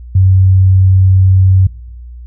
sine tone, 94.4 Hz, F#2, 35 cents sharp, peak -4 dBFS, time 0.15-1.67 s, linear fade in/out 5 ms, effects noise-tail reverb RT60 0.7 s tail -22 dB re dry + added 60 Hz sine -27 dBFS peak until 2.26 s

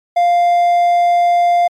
triangle tone, 698.5 Hz, F5, in tune, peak -7 dBFS, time 0.16-1.68 s, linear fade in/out 10 ms, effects MP3 64 kbps

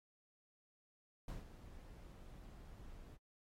brown noise with ADSR envelope, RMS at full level -43 dBFS, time 1.28-3.18 s, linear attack 4 ms, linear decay 150 ms, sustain -12 dB, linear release 39 ms, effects AAC 48 kbps

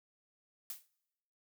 blue noise with exponential decay, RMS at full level -39 dBFS, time 0.7-0.88 s, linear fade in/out 1 ms, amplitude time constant 37 ms, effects noise-tail reverb RT60 1.0 s tail -25 dB re dry

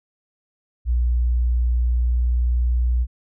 sine tone with pitch glide, 60.2 to 60.65 Hz, B1 to B1, -44 to -31 cents, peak -16 dBFS, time 0.85-3.07 s, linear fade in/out 50 ms, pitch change +13 cents, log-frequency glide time 1.64-2.84 s, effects none

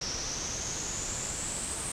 pink noise with low-pass filter sweep, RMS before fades -35 dBFS, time 0.01-1.92 s, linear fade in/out 5 ms, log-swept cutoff 5600 to 8600 Hz, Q 9.7, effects none

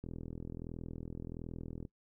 click train, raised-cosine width 3 ms, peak -30 dBFS, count 76, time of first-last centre 0.04-1.852 s, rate 41.4 Hz, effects noise-tail reverb RT60 0.1 s tail -21 dB re dry

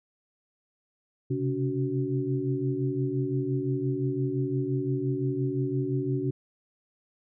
sine tone cluster, 129.8 / 135.6 / 284.9 / 374.5 Hz, C3 / C#3 / C#4 / F#4, -13 / -38 / +48 / +21 cents, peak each -31 dBFS, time 1.3-6.31 s, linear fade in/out 10 ms, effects none

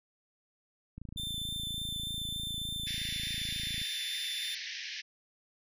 click train, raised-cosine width 5 ms, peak -31 dBFS, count 79, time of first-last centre 0.98-3.816 s, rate 27.5 Hz
45% pulse tone with vibrato, 3553 Hz, A7, 16 cents sharp, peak -35 dBFS, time 1.17-4.55 s, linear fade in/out 5 ms, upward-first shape triangle, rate 3.4 Hz, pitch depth 11 cents each way
pink band-pass noise, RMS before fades -41 dBFS, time 2.86-5.02 s, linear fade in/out 20 ms, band 1700 to 5900 Hz, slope 96 dB/octave
effects none

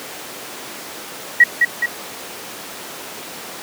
sine tone with echo, 1913 Hz, A#6, 44 cents sharp, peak -4 dBFS, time 1.4-1.44 s, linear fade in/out 5 ms, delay 210 ms, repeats 2, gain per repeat -5 dB, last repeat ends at 1.86 s, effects pink hiss -31 dBFS RMS until 3.62 s + high-pass 300 Hz 12 dB/octave

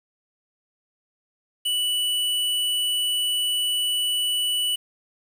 square tone, 2960 Hz, F#7, in tune, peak -22 dBFS, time 1.65-4.76 s, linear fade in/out 10 ms, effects 8-bit

